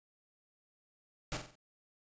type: noise with echo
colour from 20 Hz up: pink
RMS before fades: -37 dBFS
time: 1.32-1.37 s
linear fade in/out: 0 ms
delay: 46 ms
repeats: 4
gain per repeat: -7 dB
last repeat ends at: 1.554 s
effects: resampled to 16000 Hz